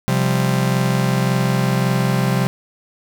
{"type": "chord", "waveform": "45% pulse", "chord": "C suspended fourth", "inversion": "none", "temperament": "just", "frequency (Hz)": [130.81, 174.42, 196.22], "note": ["C3", "F3", "G3"], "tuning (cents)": [0, -2, 2], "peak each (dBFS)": [-18, -21, -22], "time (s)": [0.08, 2.47], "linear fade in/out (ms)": 0, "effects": []}